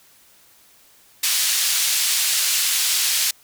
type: band-pass noise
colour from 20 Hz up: pink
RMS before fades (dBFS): -20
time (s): 1.23-3.31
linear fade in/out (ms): 5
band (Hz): 3400 to 14000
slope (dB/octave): 12
effects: white hiss -53 dBFS RMS until 3.43 s